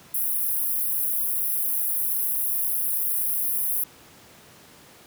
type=high-pass noise; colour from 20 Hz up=white; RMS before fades=-25 dBFS; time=0.14-3.84 s; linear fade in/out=5 ms; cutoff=10000 Hz; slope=96 dB/octave; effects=pink hiss -50 dBFS RMS until 5.06 s + high-pass 100 Hz 12 dB/octave